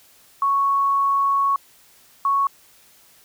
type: tone pair in turn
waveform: sine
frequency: 1108.7 / 1108.7 Hz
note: C#6 / C#6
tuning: 0 / 0 cents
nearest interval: unison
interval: 0 cents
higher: neither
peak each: -16 dBFS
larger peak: neither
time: 0.42-1.56 / 2.25-2.47 s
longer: first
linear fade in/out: 2 ms
effects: white hiss -53 dBFS RMS until 3.24 s